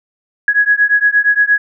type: beating tone pair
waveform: sine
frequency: 1665 / 1673.6 Hz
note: G#6 / G#6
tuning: +4 / +13 cents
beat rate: 8.6 Hz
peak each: -12 dBFS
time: 0.48-1.58 s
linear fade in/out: 2 ms
effects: none